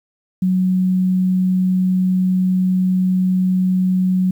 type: tone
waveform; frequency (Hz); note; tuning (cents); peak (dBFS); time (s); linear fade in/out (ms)
sine; 185; F#3; 0; -13; 0.42-4.31; 5
effects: 8-bit